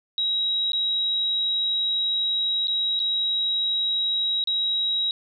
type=tone with dropouts; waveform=sine; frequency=3838 Hz; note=A#7; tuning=50 cents sharp; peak=-21 dBFS; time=0.18-5.11 s; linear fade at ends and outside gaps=1 ms; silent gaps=0.72-0.732 / 2.672-2.681 / 2.993-3 / 4.44-4.473 s; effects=none